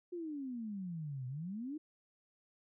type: exponential two-way sweep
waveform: sine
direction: down then up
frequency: 361.9 to 123.5 to 319.3 Hz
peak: -39 dBFS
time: 0.12-1.78 s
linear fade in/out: 10 ms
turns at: 1.27 s
effects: none